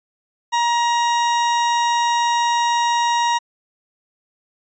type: tone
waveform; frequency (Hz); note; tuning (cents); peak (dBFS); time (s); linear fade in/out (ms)
40% pulse; 946; A#5; +25; -15; 0.52-3.39; 20
effects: resampled to 16000 Hz